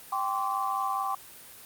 sine chord, G suspended fourth, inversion none, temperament equal with one note detuned, 784 / 1046.5 / 1151.1 Hz, G5 / C6 / D6, 0 / 0 / -35 cents, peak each -31 dBFS, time 0.12-1.15 s, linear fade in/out 5 ms, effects white hiss -48 dBFS RMS until 1.65 s + Opus 32 kbps

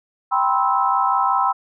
sine chord, C major seventh, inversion second, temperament just, 784.9 / 981.1 / 1046.5 / 1308.1 Hz, G5 / B5 / C6 / E6, +2 / -12 / 0 / -14 cents, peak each -21 dBFS, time 0.31-1.53 s, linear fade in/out 20 ms, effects none

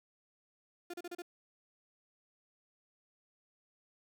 35% pulse tone bursts, 350 Hz, F4, 4 cents sharp, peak -39 dBFS, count 5, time 0.9-1.221 s, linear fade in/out 5 ms, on 37 ms, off 34 ms, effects none

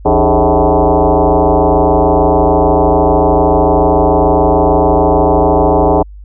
sine tone with frequency modulation, 163.6 Hz, E3, 13 cents flat, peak -6 dBFS, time 0.05-6.03 s, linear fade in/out 10 ms, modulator 118 Hz, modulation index 6.3, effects added 50 Hz sine -29 dBFS peak until 6.24 s

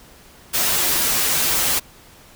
white noise with comb filter, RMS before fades -19 dBFS, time 0.53-1.8 s, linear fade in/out 20 ms, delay 10 ms, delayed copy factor -0.8, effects pink hiss -47 dBFS RMS until 2.35 s

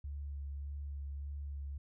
sine tone with vibrato, 70.9 Hz, C#2, 40 cents sharp, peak -39 dBFS, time 0.04-1.78 s, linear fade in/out 5 ms, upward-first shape sine, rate 1.7 Hz, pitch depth 18 cents each way, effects none

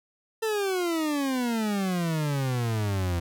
40% pulse exponential sweep, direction down, 451.4 to 84.1 Hz, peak -24 dBFS, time 0.42-3.2 s, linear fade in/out 10 ms, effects none

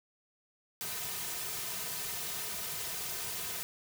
white noise with comb filter, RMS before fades -38 dBFS, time 0.81-3.63 s, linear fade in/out 0 ms, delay 3.6 ms, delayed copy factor -0.8, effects none

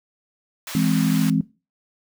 pink high-pass noise, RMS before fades -33 dBFS, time 0.67-1.3 s, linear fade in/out 2 ms, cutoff 1100 Hz, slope 12 dB/octave
sine chord, E augmented, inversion none, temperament equal, 164.81 / 207.7 / 261.6 Hz, E3 / G#3 / B#3, 0 / 0 / 0 cents, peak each -21 dBFS, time 0.75-1.41 s, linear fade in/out 2 ms
effects noise-tail reverb RT60 0.3 s tail -19 dB re dry

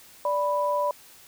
sine tone pair together, 585.5 / 987.8 Hz, D5 / B5, -5 / 0 cents, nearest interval major sixth, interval 905 cents, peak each -25 dBFS, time 0.25-0.91 s, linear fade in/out 2 ms, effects white hiss -51 dBFS RMS until 1.27 s

